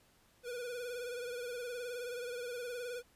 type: tone with vibrato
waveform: square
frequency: 487 Hz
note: B4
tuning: 24 cents flat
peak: -40 dBFS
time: 0.43-3.03 s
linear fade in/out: 50 ms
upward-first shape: triangle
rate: 19 Hz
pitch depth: 66 cents each way
effects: pink hiss -68 dBFS RMS until 3.15 s + resampled to 32000 Hz